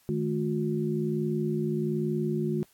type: tone cluster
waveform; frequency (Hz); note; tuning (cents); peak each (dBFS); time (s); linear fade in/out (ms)
sine; 153.7 / 214.9 / 359.3; D#3 / A3 / F4; -21 / -41 / +49; -30; 0.09-2.63; 0
effects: white hiss -63 dBFS RMS until 2.73 s + AAC 64 kbps